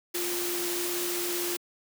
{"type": "tone in noise", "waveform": "sine", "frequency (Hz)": 350.7, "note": "F4", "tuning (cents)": 7, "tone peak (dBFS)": -32, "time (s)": [0.14, 1.57], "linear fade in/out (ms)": 10, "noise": "white", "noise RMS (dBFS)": -32, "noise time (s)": [0.14, 1.57], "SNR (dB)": -3, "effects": ["high-pass 200 Hz 12 dB/octave"]}